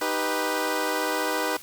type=chord; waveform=15% pulse; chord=Eb augmented; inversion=none; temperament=equal; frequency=311.1 / 392 / 493.9 Hz; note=Eb4 / G4 / B4; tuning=0 / 0 / 0 cents; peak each=-23 / -24 / -21 dBFS; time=0.01-1.57 s; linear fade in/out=5 ms; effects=white hiss -45 dBFS RMS until 1.62 s